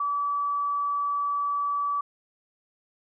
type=tone; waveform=sine; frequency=1150 Hz; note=D6; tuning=37 cents flat; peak=-24 dBFS; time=0-2.01 s; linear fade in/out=5 ms; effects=none